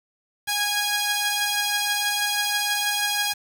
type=tone pair together; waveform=10% pulse; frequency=823.4 / 1653 Hz; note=G#5 / G#6; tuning=-15 / -9 cents; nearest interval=octave; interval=1206 cents; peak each=-16 / -17 dBFS; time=0.47-3.34 s; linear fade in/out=20 ms; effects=7-bit